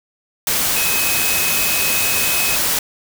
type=tone in noise; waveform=sine; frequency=2544 Hz; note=D#7; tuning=38 cents sharp; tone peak=-22 dBFS; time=0.76-2.56 s; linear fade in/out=2 ms; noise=white; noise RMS=-18 dBFS; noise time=0.47-2.79 s; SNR=-7 dB; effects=none